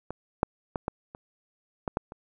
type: clicks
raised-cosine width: 1 ms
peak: -20 / -7 / -15 / -14 / -27 / -15 / -12 / -27 dBFS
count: 8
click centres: 0.106 / 0.431 / 0.758 / 0.881 / 1.149 / 1.878 / 1.971 / 2.121 s
effects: none